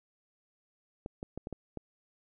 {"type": "clicks", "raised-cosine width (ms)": 2, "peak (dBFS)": -25, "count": 6, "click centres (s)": [1.061, 1.229, 1.376, 1.471, 1.527, 1.773], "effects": []}